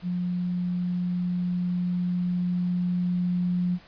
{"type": "tone with level ramp", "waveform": "sine", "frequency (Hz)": 178.2, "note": "F3", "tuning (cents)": 35, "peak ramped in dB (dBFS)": [-25, -22], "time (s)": [0.02, 3.79], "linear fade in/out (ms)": 50, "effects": ["pink hiss -52 dBFS RMS until 3.87 s", "resampled to 11025 Hz"]}